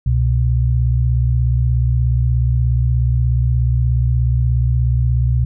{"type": "tone pair together", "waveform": "sine", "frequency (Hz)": [65.94, 122.7], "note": ["C2", "B2"], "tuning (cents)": [14, -11], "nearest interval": "major seventh", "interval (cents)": 1075, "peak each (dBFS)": -15, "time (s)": [0.06, 5.45], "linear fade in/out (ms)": 5, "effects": []}